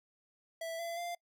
square tone with pitch steps, 659.3 / 676.7 / 694.5 Hz, E5 / E5 / F5, 0 / +45 / -10 cents, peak -38 dBFS, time 0.61-1.15 s, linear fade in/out 5 ms, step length 180 ms, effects noise-tail reverb RT60 0.1 s tail -24 dB re dry

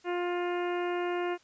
harmonic tone, 352.8 Hz, F4, 18 cents sharp, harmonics 1 / 2 / 3 / 4 / 5 / 6 / 7 / 8, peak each -30 / -36 / -40 / -42 / -44 / -46 / -47 / -48 dBFS, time 0.04-1.38 s, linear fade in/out 50 ms, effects white hiss -63 dBFS RMS until 1.43 s + resampled to 16000 Hz

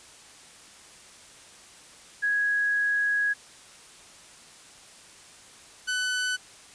sine / sawtooth tone pair in turn, 1661.2 / 1499.1 Hz, G#6 / F#6, 0 / +22 cents, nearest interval major second, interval 178 cents, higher first, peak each -22 dBFS, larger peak neither, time 2.22-3.34 / 5.87-6.37 s, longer first, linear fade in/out 20 ms, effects white hiss -50 dBFS RMS until 6.74 s + resampled to 22050 Hz

